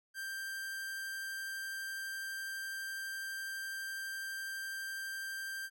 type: tone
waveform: 45% pulse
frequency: 1578 Hz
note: G6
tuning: 11 cents sharp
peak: -39 dBFS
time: 0.14-5.7 s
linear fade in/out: 50 ms
effects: none